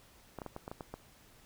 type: clicks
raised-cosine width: 1 ms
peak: -27 dBFS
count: 8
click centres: 0.387 / 0.418 / 0.463 / 0.564 / 0.679 / 0.715 / 0.808 / 0.94 s
effects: pink hiss -61 dBFS RMS until 1.45 s